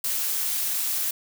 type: noise with amplitude modulation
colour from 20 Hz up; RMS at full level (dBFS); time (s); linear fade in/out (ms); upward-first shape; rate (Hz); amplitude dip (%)
blue; -24; 0.04-1.11; 5; sine; 241; 50
effects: none